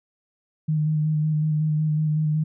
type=tone with vibrato; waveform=sine; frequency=153.8 Hz; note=D#3; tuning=20 cents flat; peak=-19 dBFS; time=0.68-2.44 s; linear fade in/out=10 ms; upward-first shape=square; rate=5.4 Hz; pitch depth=18 cents each way; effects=none